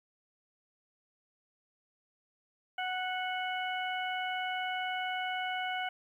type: harmonic tone with a mistuned harmonic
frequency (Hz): 740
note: F#5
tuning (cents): 0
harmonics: 1 / 2 / 3 / 4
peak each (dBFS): -35 / -38 / -40 / -41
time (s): 2.78-5.89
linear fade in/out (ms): 5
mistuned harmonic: 3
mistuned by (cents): -19
effects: 11-bit